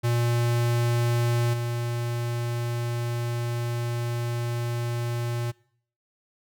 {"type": "tone with level steps", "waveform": "square", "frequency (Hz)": 119, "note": "A#2", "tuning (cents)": 36, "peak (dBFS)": [-22, -27], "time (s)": [0.03, 5.52], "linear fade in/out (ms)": 20, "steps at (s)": 1.53, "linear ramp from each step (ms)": 10, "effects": ["noise-tail reverb RT60 0.6 s tail -23 dB re dry"]}